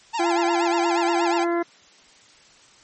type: tone with vibrato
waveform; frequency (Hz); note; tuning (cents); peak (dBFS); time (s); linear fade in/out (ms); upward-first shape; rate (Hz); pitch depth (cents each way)
45% pulse; 848; G#5; +36; -23; 0.13-1.45; 20; sine; 8.4; 180
type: harmonic tone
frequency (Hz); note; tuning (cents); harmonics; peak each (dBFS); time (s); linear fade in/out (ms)
342.1; F4; -36; 1 / 2 / 3 / 4 / 5 / 6; -21 / -27 / -31 / -33 / -35 / -37; 0.19-1.63; 10
effects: white hiss -52 dBFS RMS until 2.83 s + MP3 32 kbps